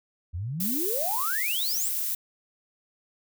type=exponential sweep; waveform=sine; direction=up; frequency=78.2 to 8630 Hz; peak=-29 dBFS; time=0.33-1.9 s; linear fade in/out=20 ms
type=noise; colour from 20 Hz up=violet; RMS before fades=-29 dBFS; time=0.6-2.15 s; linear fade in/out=5 ms
effects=none